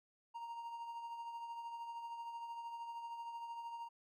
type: tone with tremolo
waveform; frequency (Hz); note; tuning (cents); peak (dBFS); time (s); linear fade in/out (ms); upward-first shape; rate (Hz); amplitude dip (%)
triangle; 932.3; A#5; 0; -40; 0.34-3.89; 20; triangle; 13; 50
effects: none